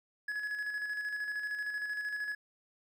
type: tone with tremolo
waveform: triangle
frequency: 1689 Hz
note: G#6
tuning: 29 cents sharp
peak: -31 dBFS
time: 0.28-2.35 s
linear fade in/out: 5 ms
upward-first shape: square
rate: 13 Hz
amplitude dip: 40%
effects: 12-bit